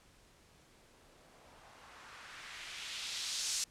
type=noise with low-pass filter sweep; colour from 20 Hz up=violet; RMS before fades=-44 dBFS; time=0.52-3.64 s; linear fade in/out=2 ms; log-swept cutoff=240 to 6600 Hz; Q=1.3; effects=pink hiss -64 dBFS RMS until 3.7 s + low-pass 10000 Hz 12 dB/octave